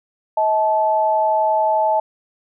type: tone pair together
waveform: sine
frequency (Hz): 637.5 / 869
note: D#5 / A5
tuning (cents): +42 / -22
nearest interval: perfect fourth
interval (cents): 536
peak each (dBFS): -18 / -16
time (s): 0.37-2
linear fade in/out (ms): 5
effects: none